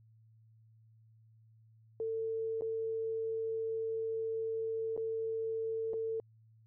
sine tone with dropouts, 447.7 Hz, A4, 30 cents sharp, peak -33 dBFS, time 2-6.2 s, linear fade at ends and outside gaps 1 ms, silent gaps 2.61-2.62 / 4.965-4.976 / 5.934-5.939 s, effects added 111 Hz sine -60 dBFS peak until 6.66 s

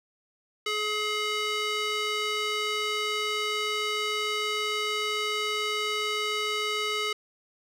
square tone with band-pass filter, 423.4 Hz, G#4, 33 cents sharp, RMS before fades -29 dBFS, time 0.66-7.13 s, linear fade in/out 5 ms, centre 2900 Hz, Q 0.98, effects none

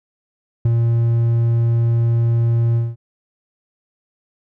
triangle tone with ADSR envelope, 116.54 Hz, A#2, in tune, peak -8 dBFS, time 0.65-2.96 s, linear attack 6 ms, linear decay 18 ms, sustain -3 dB, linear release 200 ms, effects none

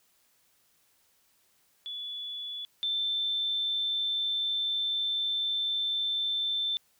sine tone pair in turn, 3431 / 3548 Hz, A7 / A7, -44 / +14 cents, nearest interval minor second, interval 58 cents, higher second, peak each -35 / -27 dBFS, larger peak second, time 1.86-2.65 / 2.83-6.77 s, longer second, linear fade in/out 0 ms, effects white hiss -68 dBFS RMS until 6.99 s

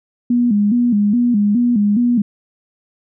sine tone with vibrato, 223 Hz, A3, 23 cents sharp, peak -11 dBFS, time 0.3-2.22 s, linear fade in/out 5 ms, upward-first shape square, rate 2.4 Hz, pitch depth 140 cents each way, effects none

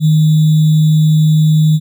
sine tone with sample-and-hold, 155.56 Hz, D#3, in tune, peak -6 dBFS, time 0-1.8 s, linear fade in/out 50 ms, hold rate 3675 Hz, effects none

